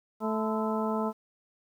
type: harmonic tone with a mistuned harmonic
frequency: 218.7 Hz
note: A3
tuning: 10 cents flat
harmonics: 1 / 2 / 3 / 4 / 5 / 6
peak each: -30 / -33 / -35 / -36 / -37 / -38 dBFS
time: 0.2-1.13 s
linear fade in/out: 50 ms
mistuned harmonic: 5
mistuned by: -110 cents
effects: 10-bit